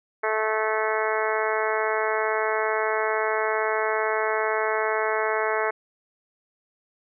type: harmonic tone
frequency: 217.7 Hz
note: A3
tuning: 18 cents flat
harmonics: 2 / 3 / 4 / 5 / 6 / 7 / 8 / 9 / 10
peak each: -27 / -29 / -30 / -31 / -32 / -32 / -33 / -34 / -34 dBFS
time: 0.23-5.71 s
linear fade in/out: 10 ms
effects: none